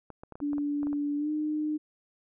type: clicks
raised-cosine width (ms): 1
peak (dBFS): -29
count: 10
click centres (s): 0.103 / 0.235 / 0.323 / 0.355 / 0.403 / 0.532 / 0.582 / 0.831 / 0.87 / 0.93
type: tone with pitch glide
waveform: sine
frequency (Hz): 290 to 304.2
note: D4 to D#4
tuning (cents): -22 to -39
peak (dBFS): -27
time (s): 0.41-1.78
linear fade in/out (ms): 20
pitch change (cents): +83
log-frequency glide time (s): 1.17-1.3
effects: none